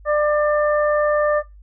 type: harmonic tone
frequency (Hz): 596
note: D5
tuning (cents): +25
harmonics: 1 / 2 / 3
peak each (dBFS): -16 / -22 / -26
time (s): 0.05-1.43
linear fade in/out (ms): 50
effects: noise-tail reverb RT60 0.2 s tail -20 dB re dry + added 50 Hz sine -41 dBFS peak until 1.62 s